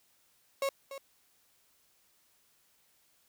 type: tone with echo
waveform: 35% pulse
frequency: 548 Hz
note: C#5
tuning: 20 cents flat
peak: -27 dBFS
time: 0.62-0.69 s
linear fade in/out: 2 ms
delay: 290 ms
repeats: 1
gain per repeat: -12 dB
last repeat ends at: 0.98 s
effects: white hiss -69 dBFS RMS until 3.28 s